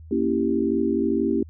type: chord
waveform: sine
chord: A# diminished seventh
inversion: none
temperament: equal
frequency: 233.1 / 277.2 / 329.6 / 392 Hz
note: A#3 / C#4 / E4 / G4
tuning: 0 / 0 / 0 / 0 cents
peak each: -25 dBFS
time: 0.11-1.43 s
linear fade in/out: 5 ms
effects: added 80 Hz sine -40 dBFS peak until 1.49 s